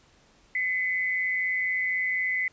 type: tone pair together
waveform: sine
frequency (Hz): 2019 / 2203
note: B6 / C#7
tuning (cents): +38 / -11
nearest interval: major second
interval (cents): 151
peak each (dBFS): -25 / -32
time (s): 0.55-2.48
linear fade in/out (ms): 2
effects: pink hiss -60 dBFS RMS until 2.52 s + resampled to 16000 Hz